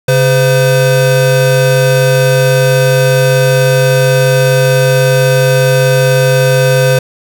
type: tone pair together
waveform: square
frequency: 135.6 / 512 Hz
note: C#3 / C5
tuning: -38 / -38 cents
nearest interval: octave + major seventh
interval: 2300 cents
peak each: -10 dBFS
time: 0.08-6.99 s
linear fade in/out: 5 ms
effects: none